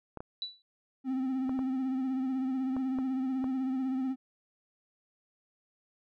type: clicks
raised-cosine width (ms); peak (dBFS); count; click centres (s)
1; -26; 7; 0.173 / 0.205 / 1.494 / 1.591 / 2.766 / 2.987 / 3.442
type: tone with exponential decay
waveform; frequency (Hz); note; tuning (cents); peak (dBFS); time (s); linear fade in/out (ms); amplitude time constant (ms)
sine; 3951; B7; 0; -30; 0.42-0.62; 1; 43
type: tone with vibrato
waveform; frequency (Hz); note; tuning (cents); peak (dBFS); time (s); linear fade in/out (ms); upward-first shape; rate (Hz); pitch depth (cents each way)
triangle; 261.6; C4; 0; -27; 1.04-4.16; 50; triangle; 16; 49
effects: none